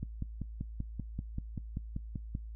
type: click train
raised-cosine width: 5 ms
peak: -24 dBFS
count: 13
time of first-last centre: 0.03-2.351 s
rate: 5.17 Hz
effects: noise-tail reverb RT60 0.1 s tail -19 dB re dry + added 55 Hz sine -41 dBFS peak until 2.55 s